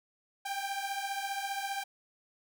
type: beating tone pair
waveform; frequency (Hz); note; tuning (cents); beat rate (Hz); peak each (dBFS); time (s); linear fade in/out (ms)
sawtooth; 784 / 799; G5 / G5; 0 / +33; 15; -33 / -33; 0.45-1.84; 10
effects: none